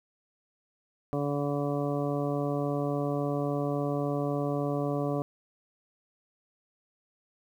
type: harmonic tone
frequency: 143.6 Hz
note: D3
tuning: 39 cents flat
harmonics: 1 / 2 / 3 / 4 / 5 / 7 / 8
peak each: -32 / -32 / -34 / -34 / -38 / -44 / -42 dBFS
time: 1.13-5.22 s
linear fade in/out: 0 ms
effects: 10-bit